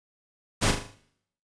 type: noise with echo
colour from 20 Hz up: pink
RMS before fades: -23 dBFS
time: 0.61-0.72 s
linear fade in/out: 20 ms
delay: 39 ms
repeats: 6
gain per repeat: -6 dB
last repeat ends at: 0.954 s
effects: noise-tail reverb RT60 0.7 s tail -18 dB re dry + resampled to 22050 Hz